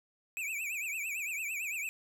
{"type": "tone with vibrato", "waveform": "square", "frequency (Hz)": 2463, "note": "D#7", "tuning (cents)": -18, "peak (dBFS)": -35, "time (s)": [0.37, 1.89], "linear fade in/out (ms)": 0, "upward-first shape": "triangle", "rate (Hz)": 8.9, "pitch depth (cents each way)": 180, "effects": []}